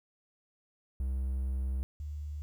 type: tone pair in turn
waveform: triangle / sine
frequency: 65.41 / 74.23 Hz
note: C2 / D2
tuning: 0 / +19 cents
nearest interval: major second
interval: 219 cents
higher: second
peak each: -28 / -36 dBFS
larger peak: first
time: 1-1.83 / 2-2.42 s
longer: first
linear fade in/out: 0 ms
effects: 11-bit

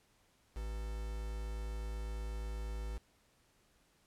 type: tone with quantisation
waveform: triangle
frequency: 54.1 Hz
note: A1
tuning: 29 cents flat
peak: -36 dBFS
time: 0.55-2.99 s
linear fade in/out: 20 ms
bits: 8
effects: pink hiss -71 dBFS RMS until 4.06 s + low-pass 12000 Hz 12 dB/octave

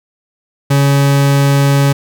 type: tone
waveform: 40% pulse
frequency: 140 Hz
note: C#3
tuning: 18 cents sharp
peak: -7 dBFS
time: 0.7-1.93 s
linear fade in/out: 10 ms
effects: none

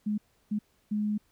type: tone bursts at uneven times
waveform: sine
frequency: 210 Hz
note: G#3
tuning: 19 cents sharp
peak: -26 dBFS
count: 3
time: 0.06-0.18 / 0.51-0.59 / 0.91-1.18 s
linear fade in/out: 10 ms
effects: pink hiss -69 dBFS RMS until 1.31 s

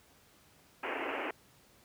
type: band-pass noise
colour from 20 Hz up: pink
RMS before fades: -37 dBFS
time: 0.83-1.31 s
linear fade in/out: 5 ms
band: 260 to 2900 Hz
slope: 96 dB/octave
effects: pink hiss -63 dBFS RMS until 1.84 s + high-pass 60 Hz 12 dB/octave

